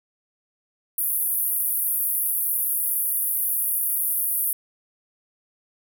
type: band-pass noise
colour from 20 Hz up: white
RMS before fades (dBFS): -24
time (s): 0.98-4.53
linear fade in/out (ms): 2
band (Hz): 10000 to 16000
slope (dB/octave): 96
effects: none